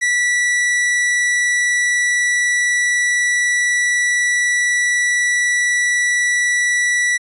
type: tone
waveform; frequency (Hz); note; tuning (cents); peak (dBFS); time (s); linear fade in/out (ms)
45% pulse; 1954; B6; -19; -14; 0.01-7.18; 20
effects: resampled to 24000 Hz